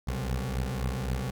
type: beating tone pair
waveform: 20% pulse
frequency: 62.2 / 66 Hz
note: B1 / C2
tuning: +13 / +16 cents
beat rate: 3.8 Hz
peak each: -27 dBFS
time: 0.07-1.31 s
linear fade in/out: 10 ms
effects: none